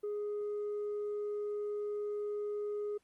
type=tone with tanh clipping; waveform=sine; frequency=415.3 Hz; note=G#4; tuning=in tune; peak=-35 dBFS; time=0.03-2.98 s; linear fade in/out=10 ms; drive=1 dB; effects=pink hiss -75 dBFS RMS until 3.03 s + Opus 24 kbps